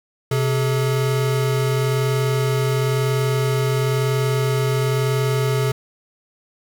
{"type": "tone pair together", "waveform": "square", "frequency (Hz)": [129.14, 428.4], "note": ["C3", "A4"], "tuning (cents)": [-22, -46], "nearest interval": "octave + major sixth", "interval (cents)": 2076, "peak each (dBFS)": [-19, -24], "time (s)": [0.31, 5.72], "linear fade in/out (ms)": 5, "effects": []}